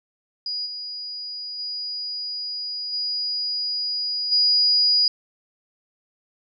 sine tone with level steps, 4900 Hz, D#8, 27 cents flat, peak -25 / -30 / -27 / -23 / -15 dBFS, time 0.46-5.08 s, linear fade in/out 2 ms, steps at 0.65 / 1.58 / 2.92 / 4.31 s, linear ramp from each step 20 ms, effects none

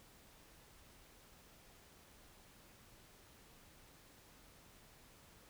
silence, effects pink hiss -63 dBFS RMS until 5.49 s

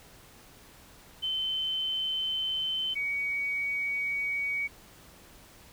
sine tone pair in turn, 3071 / 2252 Hz, G7 / C#7, -36 / +27 cents, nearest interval perfect fourth, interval 537 cents, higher first, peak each -28 dBFS, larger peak neither, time 1.22-2.95 / 2.95-4.68 s, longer neither, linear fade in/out 20 ms, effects pink hiss -54 dBFS RMS until 5.72 s

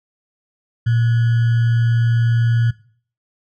sine tone with sample-and-hold, 116.54 Hz, A#2, in tune, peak -13 dBFS, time 0.86-2.71 s, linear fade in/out 10 ms, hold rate 1575 Hz, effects noise-tail reverb RT60 0.5 s tail -19 dB re dry + low-pass 3000 Hz 12 dB/octave

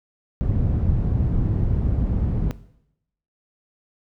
white low-pass noise, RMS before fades -21 dBFS, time 0.41-2.51 s, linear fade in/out 0 ms, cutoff 110 Hz, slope 12 dB/octave, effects noise-tail reverb RT60 0.8 s tail -17 dB re dry

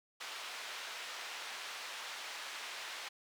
white band-pass noise, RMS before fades -45 dBFS, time 0.2-3.09 s, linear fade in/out 10 ms, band 710 to 3700 Hz, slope 12 dB/octave, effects none

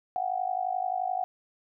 sine tone with amplitude modulation, 740 Hz, F#5, in tune, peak -23 dBFS, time 0.16-1.24 s, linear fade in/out 0 ms, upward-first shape sine, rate 51.5 Hz, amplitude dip 90%, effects none

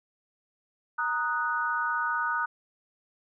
sine chord, D# minor, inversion second, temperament equal, 932.3 / 1244.5 / 1480 Hz, A#5 / D#6 / F#6, 0 / 0 / 0 cents, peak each -32 / -30 / -29 dBFS, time 0.98-2.46 s, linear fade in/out 10 ms, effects none

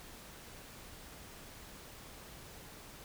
silence, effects pink hiss -52 dBFS RMS until 3.04 s

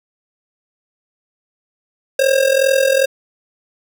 square tone with amplitude modulation, 537 Hz, C5, 45 cents sharp, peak -9 dBFS, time 2.19-3.06 s, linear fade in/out 5 ms, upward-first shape sine, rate 42.4 Hz, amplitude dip 75%, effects none

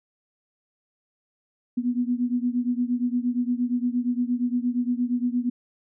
sine beating tone pair, 241.8 / 250.4 Hz, B3 / B3, -36 / +24 cents, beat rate 8.6 Hz, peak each -24 / -26 dBFS, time 1.77-5.5 s, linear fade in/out 10 ms, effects none

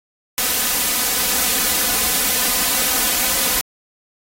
white noise with comb filter, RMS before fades -18 dBFS, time 0.38-3.61 s, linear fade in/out 0 ms, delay 4 ms, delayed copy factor +0.75, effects AAC 48 kbps

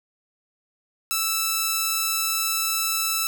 5% pulse tone, 1318.5 Hz, E6, in tune, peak -10 dBFS, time 1.11-3.27 s, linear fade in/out 0 ms, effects none

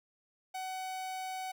45% pulse tone, 750 Hz, F#5, 23 cents sharp, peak -37 dBFS, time 0.54-1.52 s, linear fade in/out 10 ms, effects none

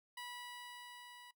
15% pulse tone with level ramp, 977 Hz, B5, 19 cents flat, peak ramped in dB -39 to -49 dBFS, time 0.17-1.31 s, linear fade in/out 5 ms, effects noise-tail reverb RT60 0.1 s tail -18 dB re dry

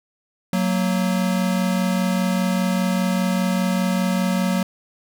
square tone pair together, 185 / 230 Hz, F#3 / A#3, 0 / -23 cents, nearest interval major third, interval 377 cents, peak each -20 / -25 dBFS, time 0.53-4.63 s, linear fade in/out 2 ms, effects none

